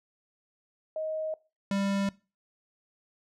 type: tone pair in turn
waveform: sine / square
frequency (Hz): 628 / 197.81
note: D#5 / G3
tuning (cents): +16 / +16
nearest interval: octave + minor sixth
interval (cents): 2000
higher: first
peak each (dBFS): -30 / -27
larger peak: second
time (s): 0.96-1.34 / 1.71-2.09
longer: neither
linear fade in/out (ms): 2
effects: noise-tail reverb RT60 0.3 s tail -21 dB re dry + low-pass 7000 Hz 12 dB/octave